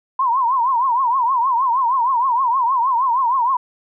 sine tone with vibrato, 1000 Hz, B5, 21 cents sharp, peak -14 dBFS, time 0.19-3.57 s, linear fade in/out 5 ms, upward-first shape triangle, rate 6.4 Hz, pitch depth 180 cents each way, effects none

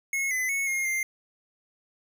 square tone with pitch steps, 2176 / 2026 / 2203 / 2139 / 2100 Hz, C#7 / B6 / C#7 / C7 / C7, -33 / +44 / -11 / +38 / +6 cents, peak -26 dBFS, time 0.13-1.03 s, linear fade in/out 2 ms, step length 180 ms, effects none

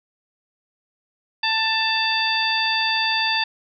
harmonic tone with a mistuned harmonic, 887 Hz, A5, 14 cents sharp, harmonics 1 / 2 / 3 / 4 / 5, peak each -25 / -25 / -25 / -25 / -25 dBFS, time 1.43-3.44 s, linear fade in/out 5 ms, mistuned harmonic 5, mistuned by +73 cents, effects none

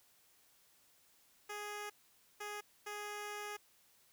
10% pulse tone bursts at uneven times, 415.3 Hz, G#4, in tune, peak -34 dBFS, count 3, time 1.49-1.9 / 2.4-2.61 / 2.86-3.57 s, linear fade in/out 10 ms, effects white hiss -69 dBFS RMS until 4.12 s

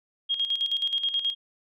sine tone with tremolo, 3253 Hz, G#7, 37 cents flat, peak -22 dBFS, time 0.29-1.35 s, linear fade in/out 20 ms, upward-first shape square, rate 9.4 Hz, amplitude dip 65%, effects none

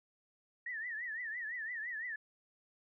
sine tone with vibrato, 1850 Hz, A#6, 14 cents flat, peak -38 dBFS, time 0.66-2.16 s, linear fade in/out 5 ms, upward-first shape triangle, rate 5.9 Hz, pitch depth 160 cents each way, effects none

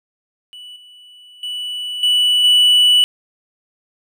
triangle tone with level steps, 2960 Hz, F#7, in tune, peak -32 / -39 / -21 / -10 / -7 dBFS, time 0.53-3.04 s, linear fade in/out 0 ms, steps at 0.76 / 1.43 / 2.03 / 2.44 s, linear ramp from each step 2 ms, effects none

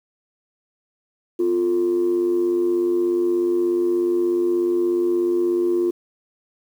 sine tone with amplitude modulation, 350.6 Hz, F4, 7 cents sharp, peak -13 dBFS, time 1.39-5.91 s, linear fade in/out 10 ms, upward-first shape sine, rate 96.7 Hz, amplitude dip 60%, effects tanh soft clip ceiling -12 dBFS + 8-bit

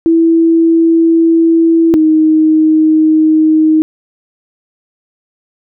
sine tone pair in turn, 329.6 / 313.4 Hz, E4 / D#4, 0 / +13 cents, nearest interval minor second, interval 87 cents, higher first, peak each -5 dBFS, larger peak neither, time 0.06-1.94 / 1.94-3.82 s, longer neither, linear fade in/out 0 ms, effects none

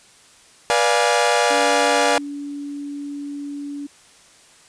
sawtooth chord, B diminished seventh, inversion none, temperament equal with one note detuned, 484.8 / 587.3 / 698.5 / 830.6 Hz, B4 / D5 / F5 / Ab5, -32 / 0 / 0 / 0 cents, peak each -17 dBFS, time 0.7-2.18 s, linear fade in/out 0 ms
sine tone, 286.2 Hz, D4, 45 cents flat, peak -27 dBFS, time 1.5-3.87 s, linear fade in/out 10 ms
effects white hiss -50 dBFS RMS until 4.68 s + resampled to 22050 Hz

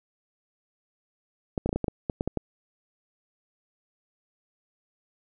clicks, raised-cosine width 2 ms, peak -13 dBFS, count 11, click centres 1.578 / 1.66 / 1.692 / 1.729 / 1.76 / 1.843 / 1.882 / 2.098 / 2.209 / 2.276 / 2.373 s, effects none

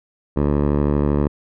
10% pulse tone with low-pass filter, 72.7 Hz, D2, 17 cents flat, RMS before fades -18 dBFS, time 0.36-1.28 s, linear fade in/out 10 ms, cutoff 840 Hz, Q 0.71, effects none

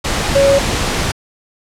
sine tone in noise, 554.4 Hz, C#5, in tune, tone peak -8 dBFS, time 0.35-0.59 s, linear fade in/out 10 ms, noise pink, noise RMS -17 dBFS, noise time 0.04-1.12 s, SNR +6 dB, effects low-pass 8000 Hz 12 dB/octave

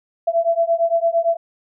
sine beating tone pair, 666 / 674.8 Hz, E5 / E5, +18 / +40 cents, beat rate 8.8 Hz, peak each -18 dBFS, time 0.27-1.37 s, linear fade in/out 10 ms, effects none

